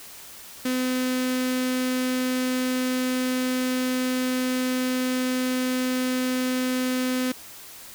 sawtooth tone with notch filter, 254.6 Hz, C4, 47 cents flat, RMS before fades -25 dBFS, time 0.65-7.32 s, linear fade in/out 5 ms, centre 840 Hz, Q 1.2, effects white hiss -43 dBFS RMS until 7.94 s

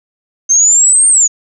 sine exponential two-way sweep, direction up then down, 6272 to 8790 to 6660 Hz, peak -5 dBFS, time 0.49-1.28 s, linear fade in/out 20 ms, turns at 1.08 s, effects none

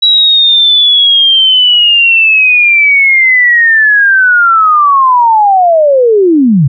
sine linear sweep, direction down, 3905 to 123.47 Hz, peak -3 dBFS, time 0.02-6.68 s, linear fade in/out 10 ms, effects none

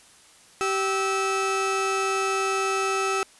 30% pulse tone pair together, 387.7 / 1304.1 Hz, G4 / E6, -19 / -19 cents, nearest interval octave + major sixth, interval 2100 cents, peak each -23 dBFS, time 0.61-3.23 s, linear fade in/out 0 ms, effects white hiss -53 dBFS RMS until 3.39 s + resampled to 24000 Hz

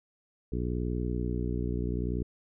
harmonic tone, 60.6 Hz, B1, 32 cents flat, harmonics 1 / 2 / 3 / 4 / 5 / 6 / 7, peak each -32 / -35 / -37 / -38 / -39 / -40 / -40 dBFS, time 0.52-2.23 s, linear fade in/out 5 ms, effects none

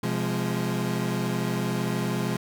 30% pulse chord, F minor, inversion second, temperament equal with one note detuned, 128.19 / 174.61 / 207.7 Hz, C3 / F3 / Ab3, -35 / 0 / 0 cents, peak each -27 dBFS, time 0.03-2.37 s, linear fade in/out 5 ms, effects none

